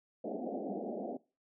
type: band-pass noise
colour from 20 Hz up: pink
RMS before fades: -39 dBFS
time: 0.24-1.17 s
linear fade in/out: 5 ms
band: 190 to 760 Hz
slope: 96 dB/octave
effects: noise-tail reverb RT60 0.3 s tail -20 dB re dry

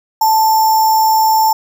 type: tone with sample-and-hold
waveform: sine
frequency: 880 Hz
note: A5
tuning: in tune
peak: -8 dBFS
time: 0.21-1.53 s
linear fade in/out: 5 ms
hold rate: 6300 Hz
effects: none

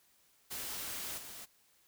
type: noise with level steps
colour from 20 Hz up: white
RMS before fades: -41 / -48 dBFS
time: 0.5-1.46 s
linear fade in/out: 20 ms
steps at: 1.17 s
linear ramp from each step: 20 ms
effects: white hiss -69 dBFS RMS until 1.87 s

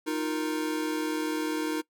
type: chord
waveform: square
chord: Eb suspended second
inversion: none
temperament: equal with one note detuned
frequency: 311.1 / 351.3 / 466.2 Hz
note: Eb4 / F4 / Bb4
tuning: 0 / +10 / 0 cents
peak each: -30 / -36 / -36 dBFS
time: 0.06-1.82 s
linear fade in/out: 20 ms
effects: noise-tail reverb RT60 0.1 s tail -21 dB re dry

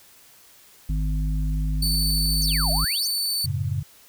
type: harmonic tone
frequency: 51.5 Hz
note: G#1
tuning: 14 cents flat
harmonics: 1 / 3 / 5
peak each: -22 / -28 / -37 dBFS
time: 0.89-2.85 s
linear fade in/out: 5 ms
type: tone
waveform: sawtooth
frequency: 4513 Hz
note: C#8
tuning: 30 cents sharp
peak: -20 dBFS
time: 1.82-3.46 s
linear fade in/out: 5 ms
type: exponential two-way sweep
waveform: sine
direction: down then up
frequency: 6645 to 590 to 6645 Hz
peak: -29 dBFS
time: 2.42-3.07 s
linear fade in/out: 0 ms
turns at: 2.71 s
type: chord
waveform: sine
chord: F# minor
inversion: none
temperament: equal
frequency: 92.5 / 110 / 138.59 Hz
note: F#2 / A2 / C#3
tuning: 0 / 0 / 0 cents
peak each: -27 / -28 / -27 dBFS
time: 3.44-3.83 s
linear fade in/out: 10 ms
effects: white hiss -52 dBFS RMS until 4.08 s

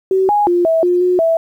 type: tone with pitch steps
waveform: sine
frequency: 380.2 / 828 / 350.7 / 651 / 355.7 / 361.8 / 657 Hz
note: F#4 / G#5 / F4 / E5 / F4 / F#4 / E5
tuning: +47 / -5 / +7 / -22 / +32 / -39 / -6 cents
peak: -10 dBFS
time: 0.11-1.37 s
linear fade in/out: 2 ms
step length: 180 ms
effects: 8-bit

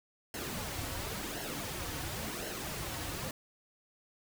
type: noise with flanger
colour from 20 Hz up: pink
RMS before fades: -39 dBFS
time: 0.34-3.31 s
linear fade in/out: 2 ms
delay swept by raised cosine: 0.83 to 5.03 ms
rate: 0.94 Hz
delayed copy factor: -0.6
effects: none

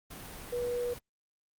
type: tone in noise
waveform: sine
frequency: 485.4 Hz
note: B4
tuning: 30 cents flat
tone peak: -30 dBFS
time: 0.52-0.94 s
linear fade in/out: 10 ms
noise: pink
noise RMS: -45 dBFS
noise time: 0.1-0.99 s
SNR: +12 dB
effects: Opus 32 kbps

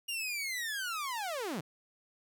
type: linear sweep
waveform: sawtooth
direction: down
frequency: 2845 to 131.5 Hz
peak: -31 dBFS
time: 0.08-1.61 s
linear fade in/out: 10 ms
effects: none

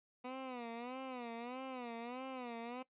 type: tone with vibrato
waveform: 15% pulse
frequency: 246.9 Hz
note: B3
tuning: in tune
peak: -37 dBFS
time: 0.24-2.83 s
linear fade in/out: 10 ms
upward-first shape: sine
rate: 1.6 Hz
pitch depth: 120 cents each way
effects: noise-tail reverb RT60 0.1 s tail -18 dB re dry + resampled to 8000 Hz

